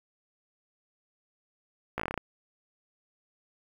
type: slowing click train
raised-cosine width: 0.5 ms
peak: -16 dBFS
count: 9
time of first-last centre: 1.98-2.177 s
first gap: 16 ms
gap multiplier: 1.12
effects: 8-bit